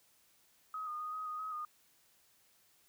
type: tone with pitch steps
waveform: sine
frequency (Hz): 1268 / 1222 / 1239 / 1261 / 1239 / 1271 / 1225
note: D#6 / D#6 / D#6 / D#6 / D#6 / D#6 / D#6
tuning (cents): +32 / -32 / -8 / +23 / -8 / +36 / -27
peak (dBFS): -38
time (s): 0.74-1.65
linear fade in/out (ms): 2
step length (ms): 130
effects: white hiss -69 dBFS RMS until 2.88 s